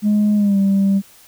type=tone with pitch glide; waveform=sine; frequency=209.2 to 196.32 Hz; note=G#3 to G3; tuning=+13 to +3 cents; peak=-10 dBFS; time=0.02-1.02 s; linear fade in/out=50 ms; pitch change=-110 cents; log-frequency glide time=0.35-0.58 s; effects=tanh soft clip ceiling -10 dBFS + white hiss -47 dBFS RMS until 1.27 s